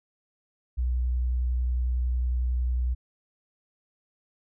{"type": "tone with vibrato", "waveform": "sine", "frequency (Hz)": 61.74, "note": "B1", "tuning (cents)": 0, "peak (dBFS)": -23, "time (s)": [0.77, 2.95], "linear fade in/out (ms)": 20, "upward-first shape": "sine", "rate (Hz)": 11, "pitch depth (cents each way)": 14, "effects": []}